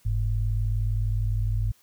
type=tone pair together; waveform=sine; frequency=46.37 / 106.1 Hz; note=F#1 / G#2; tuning=+5 / +38 cents; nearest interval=octave + major second; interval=1433 cents; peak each=-25 dBFS; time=0.05-1.72 s; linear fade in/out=10 ms; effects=white hiss -61 dBFS RMS until 1.82 s